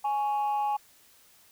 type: tone pair together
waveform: sine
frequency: 833.8 / 1113 Hz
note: G#5 / C#6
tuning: +7 / +7 cents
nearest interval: perfect fourth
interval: 500 cents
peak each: -24 / -34 dBFS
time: 0.04-0.77 s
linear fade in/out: 10 ms
effects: tanh soft clip ceiling -22 dBFS + white hiss -59 dBFS RMS until 1.51 s